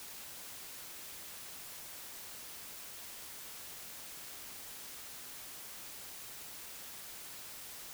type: silence
effects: white hiss -48 dBFS RMS until 7.93 s